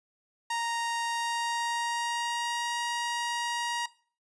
sawtooth tone with pitch glide, 932.3 to 947.5 Hz, A#5 to A#5, 0 to +28 cents, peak -25 dBFS, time 0.5-3.86 s, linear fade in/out 5 ms, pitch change +28 cents, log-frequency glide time 1.03-2.79 s, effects noise-tail reverb RT60 0.4 s tail -18 dB re dry + resampled to 22050 Hz

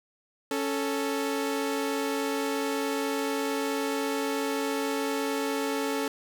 sawtooth tone pair together, 277.2 / 440.5 Hz, C#4 / A4, 0 / +2 cents, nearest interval minor sixth, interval 802 cents, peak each -26 dBFS, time 0.51-6.08 s, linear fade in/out 2 ms, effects none

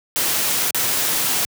white noise with dropouts, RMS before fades -20 dBFS, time 0.16-1.45 s, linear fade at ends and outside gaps 0 ms, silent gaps 0.707-0.746 s, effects high-pass 100 Hz 12 dB/octave

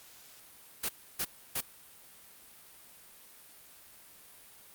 white noise bursts, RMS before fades -32 dBFS, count 3, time 0.83-1.61 s, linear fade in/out 10 ms, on 60 ms, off 300 ms, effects white hiss -55 dBFS RMS until 4.74 s + Opus 48 kbps

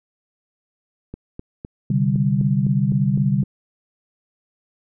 click train, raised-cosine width 3 ms, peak -19 dBFS, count 10, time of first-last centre 1.14-3.43 s, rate 3.93 Hz
sine chord, C suspended second, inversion none, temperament equal, 130.81 / 146.83 / 196 Hz, C3 / D3 / G3, 0 / 0 / 0 cents, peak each -20 dBFS, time 1.9-3.44 s, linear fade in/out 5 ms
effects none

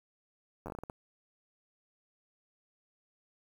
slowing click train, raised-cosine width 1 ms, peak -27 dBFS, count 9, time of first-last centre 0.66-0.899 s, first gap 10 ms, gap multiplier 1.3, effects 9-bit

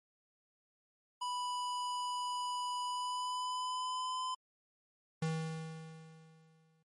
square tone with pitch glide, 987.8 to 1019.7 Hz, B5 to C6, 0 to -45 cents, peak -36 dBFS, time 1.21-4.35 s, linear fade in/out 10 ms, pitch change +55 cents, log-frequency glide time 2.83-4.24 s
square tone with exponential decay, 160.3 Hz, E3, 48 cents flat, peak -32 dBFS, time 5.22-6.83 s, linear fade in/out 5 ms, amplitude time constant 350 ms
effects low-pass 10000 Hz 12 dB/octave + MP3 48 kbps

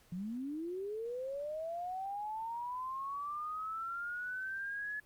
sine linear sweep, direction up, 168.8 to 1711 Hz, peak -37 dBFS, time 0.12-5 s, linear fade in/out 5 ms, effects pink hiss -66 dBFS RMS until 5.05 s + Opus 48 kbps

